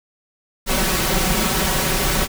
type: noise with comb filter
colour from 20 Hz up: pink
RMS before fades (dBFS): -19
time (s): 0.66-2.28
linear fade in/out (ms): 50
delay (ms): 5.3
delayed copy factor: +0.8
effects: none